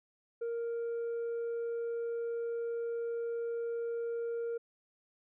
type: tone with tanh clipping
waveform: sine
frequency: 466.2 Hz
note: A#4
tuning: in tune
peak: -34 dBFS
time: 0.41-4.58 s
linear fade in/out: 10 ms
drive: 2 dB
effects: none